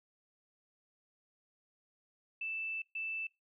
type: tone bursts at uneven times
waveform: sine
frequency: 2645 Hz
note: E7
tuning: 5 cents sharp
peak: -36 dBFS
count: 2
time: 2.41-2.82 / 2.95-3.27 s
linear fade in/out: 5 ms
effects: noise-tail reverb RT60 0.2 s tail -22 dB re dry